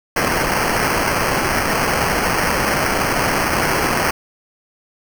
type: noise with sample-and-hold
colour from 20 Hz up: white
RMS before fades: -18 dBFS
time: 0.16-4.11 s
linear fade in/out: 5 ms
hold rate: 3675 Hz
effects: none